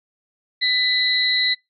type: tone cluster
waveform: sine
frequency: 1995 / 3919 / 4141 Hz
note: B6 / B7 / C8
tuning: +17 / -14 / -19 cents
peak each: -21 dBFS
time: 0.61-1.55 s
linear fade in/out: 20 ms
effects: noise-tail reverb RT60 0.2 s tail -25 dB re dry

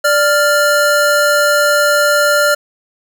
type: tone pair together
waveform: square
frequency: 587.3 / 1396.9 Hz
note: D5 / F6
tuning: 0 / 0 cents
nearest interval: octave + minor third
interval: 1500 cents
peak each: -13 dBFS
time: 0.04-2.55 s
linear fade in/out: 10 ms
effects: none

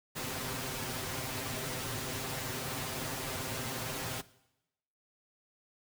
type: noise with comb filter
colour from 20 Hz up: pink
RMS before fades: -37 dBFS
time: 0.15-4.22 s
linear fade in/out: 20 ms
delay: 7.7 ms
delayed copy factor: +0.85
effects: noise-tail reverb RT60 0.9 s tail -19 dB re dry + high-pass 60 Hz 12 dB/octave

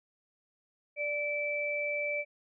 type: tone pair together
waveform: sine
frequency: 587.3 / 2322 Hz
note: D5 / D7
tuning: 0 / -20 cents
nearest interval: 2 octaves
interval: 2380 cents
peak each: -34 / -32 dBFS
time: 0.96-2.25 s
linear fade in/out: 50 ms
effects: none

